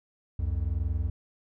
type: tone pair together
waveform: triangle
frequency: 66.25 / 87.31 Hz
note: C2 / F2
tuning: +22 / 0 cents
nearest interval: perfect fourth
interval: 478 cents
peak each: -27 dBFS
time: 0.39-1.1 s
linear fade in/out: 5 ms
effects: none